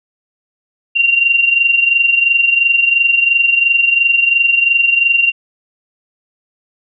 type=tone with amplitude modulation; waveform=sine; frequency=2765 Hz; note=F7; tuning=18 cents flat; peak=-6 dBFS; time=0.95-5.32 s; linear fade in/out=20 ms; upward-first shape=sine; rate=22.9 Hz; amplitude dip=65%; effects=none